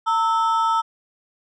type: ring-modulated tone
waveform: triangle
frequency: 1108.7 Hz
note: C#6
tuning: in tune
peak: -12 dBFS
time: 0.06-0.82 s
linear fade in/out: 20 ms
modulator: 200 Hz
effects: resampled to 22050 Hz